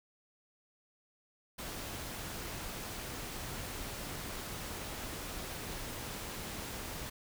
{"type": "noise", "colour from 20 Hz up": "pink", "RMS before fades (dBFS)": -42, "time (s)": [1.58, 7.1], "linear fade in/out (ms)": 10, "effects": []}